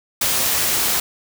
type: noise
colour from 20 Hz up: white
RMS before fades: -19 dBFS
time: 0.21-1 s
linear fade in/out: 5 ms
effects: none